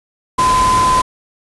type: tone in noise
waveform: sine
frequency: 1020 Hz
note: C6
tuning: 44 cents flat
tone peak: -10 dBFS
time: 0.38-1.02 s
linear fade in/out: 10 ms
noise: pink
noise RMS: -20 dBFS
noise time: 0.38-1.02 s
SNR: +7 dB
effects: resampled to 24000 Hz

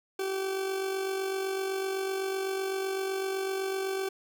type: tone with amplitude modulation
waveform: 40% pulse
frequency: 384.9 Hz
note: G4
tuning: 32 cents flat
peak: -27 dBFS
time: 0.19-4.09 s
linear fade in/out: 5 ms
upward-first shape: sine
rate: 47.9 Hz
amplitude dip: 40%
effects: none

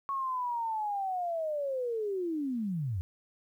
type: linear sweep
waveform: sine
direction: down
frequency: 1108.7 to 81.2 Hz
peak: -30 dBFS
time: 0.09-3.01 s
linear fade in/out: 0 ms
effects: 11-bit

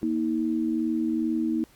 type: tone pair together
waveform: sine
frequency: 235.6 / 318 Hz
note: A#3 / D#4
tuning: +19 / +38 cents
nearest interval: perfect fourth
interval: 519 cents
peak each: -27 / -25 dBFS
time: 0.03-1.64 s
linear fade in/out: 0 ms
effects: pink hiss -58 dBFS RMS until 1.75 s + Opus 48 kbps

